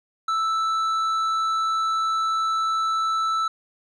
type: tone with tanh clipping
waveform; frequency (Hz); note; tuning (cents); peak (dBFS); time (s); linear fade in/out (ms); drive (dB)
sine; 1318.5; E6; 0; -22; 0.28-3.48; 5; 8
effects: none